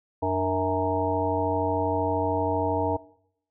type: harmonic tone with a mistuned harmonic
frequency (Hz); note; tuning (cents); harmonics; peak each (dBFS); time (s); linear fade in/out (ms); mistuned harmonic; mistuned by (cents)
92.9; F#2; +7; 1 / 3 / 5 / 7 / 9 / 10; -31 / -30 / -29 / -30 / -31 / -30; 0.22-2.97; 10; 3; +100
effects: noise-tail reverb RT60 0.7 s tail -20 dB re dry